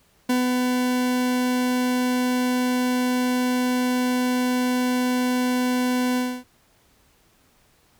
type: tone with ADSR envelope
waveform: 40% pulse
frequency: 250.2 Hz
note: B3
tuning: 23 cents sharp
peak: -17 dBFS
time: 0.29-6.44 s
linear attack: 7 ms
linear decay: 150 ms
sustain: -2 dB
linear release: 270 ms
effects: pink hiss -60 dBFS RMS until 7.99 s